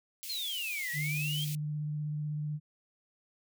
white high-pass noise, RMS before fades -42 dBFS, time 0.23-1.55 s, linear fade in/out 0 ms, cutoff 2200 Hz, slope 48 dB/octave
sine exponential two-way sweep, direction down then up, 4307 to 1888 to 3277 Hz, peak -34 dBFS, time 0.29-1.45 s, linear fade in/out 10 ms, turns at 0.91 s
sine tone with vibrato, 150 Hz, D3, 37 cents sharp, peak -32 dBFS, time 0.93-2.6 s, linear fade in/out 50 ms, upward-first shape sine, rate 16 Hz, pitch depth 15 cents each way
effects none

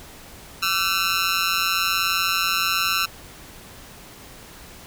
15% pulse tone with amplitude modulation, 1342 Hz, E6, 31 cents sharp, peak -9 dBFS, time 0.62-3.06 s, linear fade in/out 10 ms, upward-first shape sine, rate 179 Hz, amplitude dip 95%, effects pink hiss -43 dBFS RMS until 4.86 s

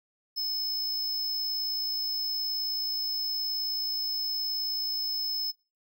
square tone with amplitude modulation, 5210 Hz, E8, 21 cents flat, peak -28 dBFS, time 0.36-5.52 s, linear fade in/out 20 ms, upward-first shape sine, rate 59 Hz, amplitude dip 30%, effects noise-tail reverb RT60 0.3 s tail -21 dB re dry

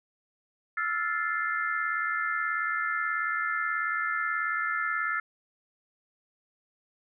sine chord, F major seventh, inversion third, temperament equal with one note detuned, 1318.5 / 1396.9 / 1748.9 / 2093 Hz, E6 / F6 / A6 / C7, 0 / 0 / -11 / 0 cents, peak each -32 / -32 / -31 / -36 dBFS, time 0.77-5.2 s, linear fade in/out 5 ms, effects none

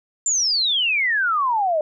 sine exponential sweep, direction down, 7370 to 593 Hz, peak -17 dBFS, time 0.26-1.81 s, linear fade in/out 2 ms, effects none

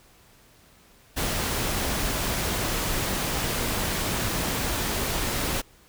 pink noise, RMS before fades -27 dBFS, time 1.16-5.62 s, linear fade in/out 20 ms, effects pink hiss -56 dBFS RMS until 5.88 s

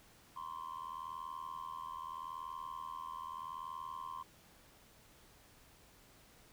sine tone with amplitude modulation, 1046.5 Hz, C6, in tune, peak -36 dBFS, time 0.36-4.23 s, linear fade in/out 10 ms, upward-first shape sine, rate 80.8 Hz, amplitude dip 100%, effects tanh soft clip ceiling -38 dBFS + pink hiss -63 dBFS RMS until 6.52 s

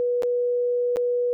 sine tone with dropouts, 487.9 Hz, B4, 21 cents flat, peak -20 dBFS, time 0-1.33 s, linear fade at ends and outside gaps 0 ms, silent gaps 0.223-0.233 / 0.96-0.969 s, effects none

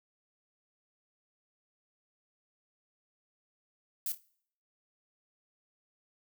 violet noise with echo, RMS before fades -34 dBFS, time 4.06-4.12 s, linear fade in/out 2 ms, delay 28 ms, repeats 3, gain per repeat -11 dB, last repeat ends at 4.204 s, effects noise-tail reverb RT60 0.6 s tail -22 dB re dry

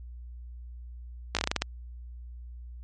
slowing click train, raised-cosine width 0.2 ms, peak -8 dBFS, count 9, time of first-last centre 1.35-1.62 s, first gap 17 ms, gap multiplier 1.19, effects added 60 Hz sine -40 dBFS peak until 2.83 s + MP3 48 kbps

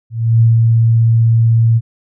sine tone with ADSR envelope, 114.5 Hz, A#2, 31 cents flat, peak -5 dBFS, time 0.1-1.81 s, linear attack 310 ms, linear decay 160 ms, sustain -2 dB, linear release 43 ms, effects none

